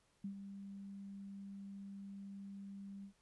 sine tone with ADSR envelope, 197.7 Hz, G3, 15 cents sharp, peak -39 dBFS, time 0.24-3.13 s, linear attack 6 ms, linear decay 93 ms, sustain -8 dB, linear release 92 ms, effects pink hiss -75 dBFS RMS until 3.21 s + resampled to 24000 Hz

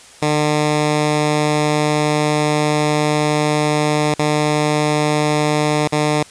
10% pulse tone with dropouts, 150.4 Hz, D3, 42 cents sharp, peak -6 dBFS, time 0.22-6.23 s, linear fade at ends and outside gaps 5 ms, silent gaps 4.143-4.191 / 5.877-5.923 s, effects white hiss -42 dBFS RMS until 6.3 s + resampled to 22050 Hz

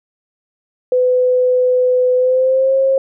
sine tone with pitch glide, 503 to 536 Hz, B4 to C5, +32 to +42 cents, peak -10 dBFS, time 0.92-2.98 s, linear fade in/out 2 ms, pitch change +110 cents, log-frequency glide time 2.16-2.74 s, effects none

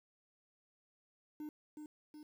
triangle tone with echo, 302.2 Hz, D4, 50 cents sharp, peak -40 dBFS, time 1.4-1.49 s, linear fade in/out 2 ms, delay 370 ms, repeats 2, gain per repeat -4 dB, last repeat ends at 2.23 s, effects 11-bit

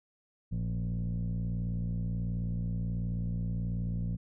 sine tone with frequency modulation, 110.6 Hz, A2, 9 cents sharp, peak -28 dBFS, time 0.51-4.17 s, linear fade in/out 20 ms, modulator 58.6 Hz, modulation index 1.3, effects tanh soft clip ceiling -28 dBFS

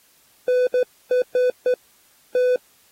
triangle tone bursts at uneven times, 500 Hz, B4, 21 cents sharp, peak -13 dBFS, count 6, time 0.48-0.67 / 0.74-0.83 / 1.11-1.22 / 1.35-1.5 / 1.66-1.74 / 2.35-2.56 s, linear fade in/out 2 ms, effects white hiss -57 dBFS RMS until 2.91 s + AAC 48 kbps

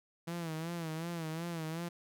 sawtooth tone with vibrato, 164.81 Hz, E3, in tune, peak -33 dBFS, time 0.27-1.89 s, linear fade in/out 10 ms, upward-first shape sine, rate 2.7 Hz, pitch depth 81 cents each way, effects none

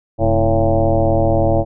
sine tone with frequency modulation, 327.7 Hz, E4, 10 cents flat, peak -11 dBFS, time 0.18-1.65 s, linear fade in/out 50 ms, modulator 116 Hz, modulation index 3.4, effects none

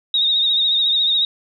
sine tone with vibrato, 3729 Hz, A#7, in tune, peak -14 dBFS, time 0.14-1.25 s, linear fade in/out 2 ms, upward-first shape sine, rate 14 Hz, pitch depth 49 cents each way, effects none

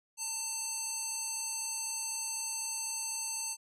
square tone with band-pass filter, 896 Hz, A5, 31 cents sharp, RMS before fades -37 dBFS, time 0.17-3.57 s, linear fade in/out 50 ms, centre 7600 Hz, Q 3.7, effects none

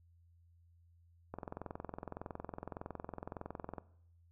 click train, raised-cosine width 1 ms, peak -28 dBFS, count 54, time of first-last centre 1.34-3.782 s, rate 21.7 Hz, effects noise-tail reverb RT60 0.7 s tail -19 dB re dry + added 85 Hz sine -63 dBFS peak until 4.31 s

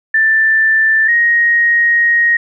sine tone pair in turn, 1771 / 1876.3 Hz, A6 / A#6, +11 / +11 cents, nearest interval minor second, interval 100 cents, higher second, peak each -8 dBFS, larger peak neither, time 0.14-1.08 / 1.08-2.37 s, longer second, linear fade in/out 5 ms, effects none

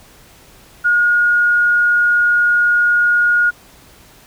sine tone, 1436 Hz, F6, 48 cents sharp, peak -10 dBFS, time 0.84-3.51 s, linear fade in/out 20 ms, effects pink hiss -45 dBFS RMS until 4.26 s

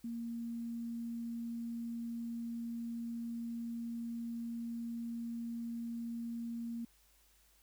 sine tone with quantisation, 232.9 Hz, A#3, 1 cent flat, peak -38 dBFS, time 0.04-6.85 s, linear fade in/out 5 ms, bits 11, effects added 50 Hz sine -70 dBFS peak until 7.62 s + white hiss -69 dBFS RMS until 7.62 s

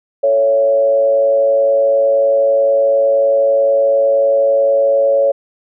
sine tone with frequency modulation, 557 Hz, C#5, 8 cents sharp, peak -9 dBFS, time 0.23-5.32 s, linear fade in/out 10 ms, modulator 111 Hz, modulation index 0.47, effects none

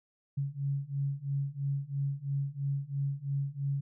sine beating tone pair, 138 / 141 Hz, C#3 / C#3, -7 / +30 cents, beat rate 3 Hz, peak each -34 / -33 dBFS, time 0.37-3.81 s, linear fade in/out 10 ms, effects none

